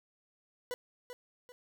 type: tone with echo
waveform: 40% pulse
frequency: 493.9 Hz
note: B4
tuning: in tune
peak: -34 dBFS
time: 0.71-0.74 s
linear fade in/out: 0 ms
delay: 390 ms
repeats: 2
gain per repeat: -8 dB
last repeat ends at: 1.52 s
effects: none